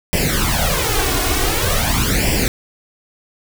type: noise with flanger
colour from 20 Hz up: pink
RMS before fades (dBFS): -17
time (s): 0.13-2.48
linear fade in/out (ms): 0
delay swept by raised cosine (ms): 0.38 to 2.78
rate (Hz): 0.46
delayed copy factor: +0.8
effects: none